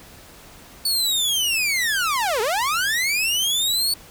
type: linear two-way sweep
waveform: sawtooth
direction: down then up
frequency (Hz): 4500 to 408.6 to 4500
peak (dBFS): -16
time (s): 0.85-3.94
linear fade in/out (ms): 5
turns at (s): 2.41
effects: pink hiss -45 dBFS RMS until 4.1 s